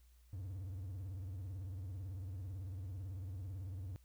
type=tone with vibrato; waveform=triangle; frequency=93.6 Hz; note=F#2; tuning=20 cents sharp; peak=-40 dBFS; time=0.33-3.96 s; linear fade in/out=0 ms; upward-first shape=triangle; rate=18 Hz; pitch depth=220 cents each way; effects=added 60 Hz sine -62 dBFS peak until 4.04 s + white hiss -75 dBFS RMS until 4.04 s